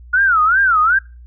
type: tone with vibrato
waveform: sine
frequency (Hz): 1408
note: F6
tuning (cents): +14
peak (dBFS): -10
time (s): 0.13-0.99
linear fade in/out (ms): 10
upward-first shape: sine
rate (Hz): 2.6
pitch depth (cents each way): 230
effects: noise-tail reverb RT60 0.3 s tail -24 dB re dry + added 60 Hz sine -36 dBFS peak until 1.26 s